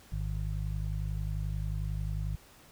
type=harmonic tone; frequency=51.2 Hz; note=G#1; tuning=24 cents flat; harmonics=1 / 2 / 3; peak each=-33 / -36 / -38 dBFS; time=0.12-2.36 s; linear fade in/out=5 ms; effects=pink hiss -57 dBFS RMS until 2.71 s